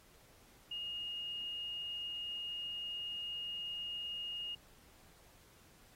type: tone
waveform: sine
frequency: 2854 Hz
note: F7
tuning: 37 cents sharp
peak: -39 dBFS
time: 0.71-4.55 s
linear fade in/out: 5 ms
effects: pink hiss -64 dBFS RMS until 5.95 s + AAC 48 kbps